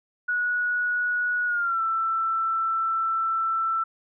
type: tone with pitch glide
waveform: sine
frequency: 1462 to 1332.9 Hz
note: F#6 to E6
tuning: -21 to +19 cents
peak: -22 dBFS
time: 0.28-3.84 s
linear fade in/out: 10 ms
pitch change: -160 cents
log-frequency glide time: 1.46-1.81 s
effects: none